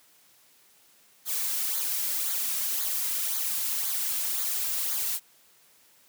blue noise with flanger, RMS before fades -29 dBFS, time 1.25-5.2 s, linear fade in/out 50 ms, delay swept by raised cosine 0.36 to 2.76 ms, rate 1.9 Hz, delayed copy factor -0.6, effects white hiss -60 dBFS RMS until 6.08 s + high-pass 100 Hz 12 dB/octave

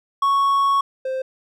triangle tone pair in turn, 1108.7 / 523.2 Hz, C#6 / C5, 0 / 0 cents, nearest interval octave + minor second, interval 1300 cents, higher first, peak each -13 / -20 dBFS, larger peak first, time 0.22-0.81 / 1.05-1.22 s, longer first, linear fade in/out 5 ms, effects none

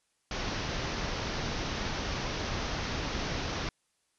pink low-pass noise, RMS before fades -34 dBFS, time 0.31-3.69 s, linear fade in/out 2 ms, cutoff 6200 Hz, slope 96 dB/octave, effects white hiss -75 dBFS RMS until 4.18 s + resampled to 24000 Hz

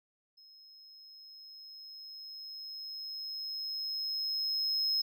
triangle tone with level ramp, 5150 Hz, E8, 41 cents flat, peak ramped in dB -54 to -26 dBFS, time 0.37-5.02 s, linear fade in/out 10 ms, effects none

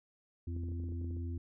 harmonic tone, 85.3 Hz, F2, 40 cents flat, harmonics 1 / 3 / 4, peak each -36 / -46 / -50 dBFS, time 0.47-1.38 s, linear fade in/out 5 ms
clicks, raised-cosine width 3 ms, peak -37 dBFS, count 12, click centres 0.565 / 0.636 / 0.687 / 0.719 / 0.8 / 0.839 / 0.888 / 0.922 / 1.015 / 1.045 / 1.109 / 1.168 s
effects none

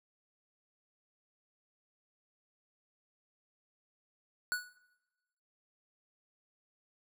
square tone with exponential decay, 1472 Hz, F#6, 9 cents flat, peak -29 dBFS, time 4.52-4.77 s, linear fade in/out 0 ms, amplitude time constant 53 ms, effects noise-tail reverb RT60 1.0 s tail -20 dB re dry

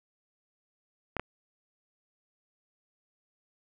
clicks, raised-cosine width 0.5 ms, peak -16 dBFS, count 2, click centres 1.167 / 1.196 s, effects none

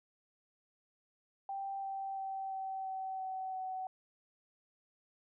sine tone with pitch steps, 784 / 778.6 / 773.2 / 767.9 / 762.6 / 757.3 / 752.1 Hz, G5 / G5 / G5 / G5 / G5 / F#5 / F#5, 0 / -12 / -24 / -36 / -48 / +40 / +28 cents, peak -37 dBFS, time 1.49-3.87 s, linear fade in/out 2 ms, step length 340 ms, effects none

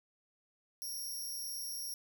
15% pulse tone with amplitude modulation, 5588 Hz, F8, in tune, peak -30 dBFS, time 0.82-1.94 s, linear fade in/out 0 ms, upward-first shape sine, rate 258 Hz, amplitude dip 75%, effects 12-bit

